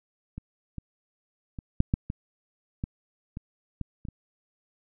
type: clicks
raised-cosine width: 5 ms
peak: -24 / -23 / -24 / -7 / -10 / -19 / -17 / -23 / -19 / -26 / -26 dBFS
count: 11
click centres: 0.38 / 0.783 / 1.588 / 1.804 / 1.939 / 2.101 / 2.839 / 3.371 / 3.813 / 4.052 / 4.086 s
effects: none